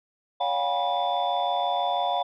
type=tone cluster; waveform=sine; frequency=567 / 713 / 799 / 975 / 3500 Hz; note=C#5 / F5 / G5 / B5 / A7; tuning=+39 / +36 / +33 / -23 / -10 cents; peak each=-31 / -25 / -29 / -29 / -34 dBFS; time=0.4-2.23 s; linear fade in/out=10 ms; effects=tanh soft clip ceiling -15 dBFS